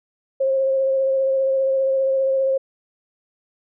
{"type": "tone with vibrato", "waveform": "sine", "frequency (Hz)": 535, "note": "C5", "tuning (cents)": 38, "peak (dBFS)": -16, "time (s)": [0.4, 2.58], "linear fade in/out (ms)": 10, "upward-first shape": "sine", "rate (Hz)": 15, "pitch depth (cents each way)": 16, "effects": []}